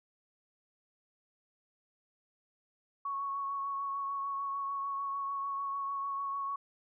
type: tone with vibrato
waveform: sine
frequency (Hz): 1108.7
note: C#6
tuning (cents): 0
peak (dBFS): -33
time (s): 3.05-6.56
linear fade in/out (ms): 5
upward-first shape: sine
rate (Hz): 6.7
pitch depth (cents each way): 17
effects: none